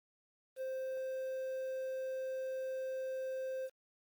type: tone with quantisation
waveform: triangle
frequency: 523.3 Hz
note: C5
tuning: in tune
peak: -35 dBFS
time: 0.56-3.7 s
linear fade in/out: 50 ms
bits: 10
effects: Opus 32 kbps